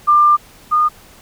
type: tone pair in turn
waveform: sine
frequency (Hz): 1193 / 1221.6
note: D6 / D#6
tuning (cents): +27 / -32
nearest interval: unison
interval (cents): 41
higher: second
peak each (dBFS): -7 / -10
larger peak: first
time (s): 0.07-0.37 / 0.71-0.89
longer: first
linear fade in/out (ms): 20
effects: pink hiss -44 dBFS RMS until 1.21 s